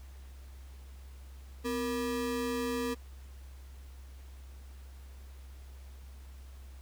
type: ring-modulated tone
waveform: square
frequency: 361.3 Hz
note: F#4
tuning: 41 cents flat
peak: -29 dBFS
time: 1.64-2.95 s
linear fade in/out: 20 ms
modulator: 106 Hz
effects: added 66 Hz sine -46 dBFS peak until 6.81 s + pink hiss -61 dBFS RMS until 6.81 s